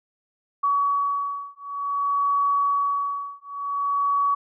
sine beating tone pair, 1131 / 1131.54 Hz, C#6 / C#6, +34 / +35 cents, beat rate 0.54 Hz, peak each -24 / -24 dBFS, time 0.63-4.35 s, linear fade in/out 10 ms, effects none

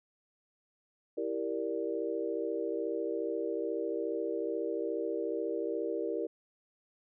sine chord, E half-diminished seventh, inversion none, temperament equal, 329.6 / 392 / 466.2 / 587.3 Hz, E4 / G4 / Bb4 / D5, 0 / 0 / 0 / 0 cents, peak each -37 / -37 / -35 / -40 dBFS, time 1.17-6.27 s, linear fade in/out 10 ms, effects none

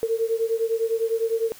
sine beating tone pair, 450 / 459.9 Hz, A4 / A#4, +39 / -23 cents, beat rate 9.9 Hz, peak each -23 / -25 dBFS, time 0.03-1.52 s, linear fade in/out 0 ms, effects white hiss -47 dBFS RMS until 1.59 s

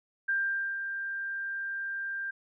sine tone with ADSR envelope, 1588 Hz, G6, 22 cents sharp, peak -25 dBFS, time 0.28-2.31 s, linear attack 12 ms, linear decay 480 ms, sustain -7 dB, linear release 8 ms, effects none

